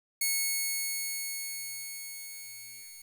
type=tone with level ramp; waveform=5% pulse; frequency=2200 Hz; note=C#7; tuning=14 cents flat; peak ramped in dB=-16 to -36 dBFS; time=0.21-3.02 s; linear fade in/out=5 ms; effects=9-bit